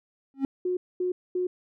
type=tone with exponential growth; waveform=triangle; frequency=270.9 Hz; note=C#4; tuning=40 cents flat; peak=-16 dBFS; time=0.34-0.45 s; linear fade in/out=1 ms; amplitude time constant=22 ms
type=tone bursts; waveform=sine; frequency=362.9 Hz; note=F#4; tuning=34 cents flat; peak=-24 dBFS; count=3; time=0.65-1.47 s; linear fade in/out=5 ms; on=120 ms; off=230 ms
effects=tanh soft clip ceiling -12 dBFS